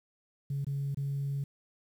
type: tone with dropouts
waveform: sine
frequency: 139.7 Hz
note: C#3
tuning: 14 cents sharp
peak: -29 dBFS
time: 0.5-1.44 s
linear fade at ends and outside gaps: 5 ms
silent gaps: 0.646-0.667 / 0.946-0.971 s
effects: tanh soft clip ceiling -27 dBFS + 10-bit